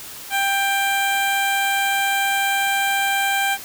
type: tone with notch filter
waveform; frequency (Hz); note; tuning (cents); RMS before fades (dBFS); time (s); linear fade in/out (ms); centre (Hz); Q
15% pulse; 790; G5; +13; -20; 0.3-3.58; 50; 5300; 1.5
effects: white hiss -36 dBFS RMS until 3.64 s